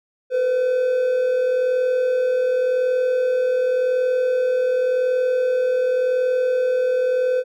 triangle tone pair together, 466.1 / 507 Hz, A#4 / B4, 0 / +45 cents, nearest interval minor second, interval 145 cents, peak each -26 / -15 dBFS, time 0.3-7.44 s, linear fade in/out 50 ms, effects none

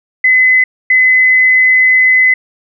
sine tone pair in turn, 2027 / 2027 Hz, B6 / B6, +45 / +45 cents, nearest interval unison, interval 0 cents, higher neither, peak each -5 dBFS, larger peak neither, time 0.24-0.64 / 0.9-2.34 s, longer second, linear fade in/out 5 ms, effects none

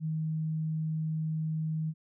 sine tone, 157.7 Hz, D#3, 24 cents sharp, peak -29 dBFS, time 0-1.94 s, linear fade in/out 50 ms, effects none

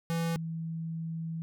square / sine tone pair in turn, 166.5 / 163.36 Hz, E3 / E3, +18 / -15 cents, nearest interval unison, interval 33 cents, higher first, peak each -29 / -33 dBFS, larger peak first, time 0.1-0.36 / 0.36-1.42 s, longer second, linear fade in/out 0 ms, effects none

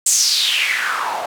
white noise with band-pass filter sweep, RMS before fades -18 dBFS, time 0.06-1.26 s, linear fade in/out 5 ms, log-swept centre 7800 to 670 Hz, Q 4.8, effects none

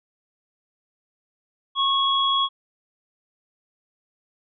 sine tone pair together, 1095 / 3333 Hz, C#6 / G#7, -22 / +5 cents, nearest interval octave + perfect fifth, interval 1927 cents, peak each -21 dBFS, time 1.75-2.49 s, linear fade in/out 50 ms, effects none

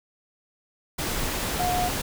sine tone in noise, 720 Hz, F#5, 47 cents flat, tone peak -24 dBFS, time 1.59-1.89 s, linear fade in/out 10 ms, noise pink, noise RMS -28 dBFS, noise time 0.98-2.02 s, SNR +1 dB, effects none

